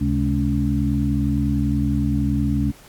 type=harmonic tone with a mistuned harmonic; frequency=70.8 Hz; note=C#2; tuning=37 cents sharp; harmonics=1 / 2 / 3 / 4; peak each=-23 / -23 / -23 / -23 dBFS; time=0-2.72 s; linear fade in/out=20 ms; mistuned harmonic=2; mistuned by=-110 cents; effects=pink hiss -48 dBFS RMS until 2.88 s + AAC 64 kbps